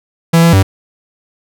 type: tone with pitch steps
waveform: 45% pulse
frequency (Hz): 166.3 / 167.9 / 96.6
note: E3 / E3 / G2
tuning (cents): +16 / +32 / -25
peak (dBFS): -5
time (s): 0.33-0.63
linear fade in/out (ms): 10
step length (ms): 100
effects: none